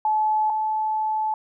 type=tone pair in turn; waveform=sine; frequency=861 / 866.5 Hz; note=A5 / A5; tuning=-38 / -27 cents; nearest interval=unison; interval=11 cents; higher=second; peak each=-18 / -21 dBFS; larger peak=first; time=0.05-0.5 / 0.5-1.34 s; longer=second; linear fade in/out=2 ms; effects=none